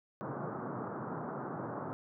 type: band-pass noise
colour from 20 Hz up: pink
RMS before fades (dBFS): -40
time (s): 0.21-1.93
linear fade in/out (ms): 0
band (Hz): 120 to 1400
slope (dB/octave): 48
effects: none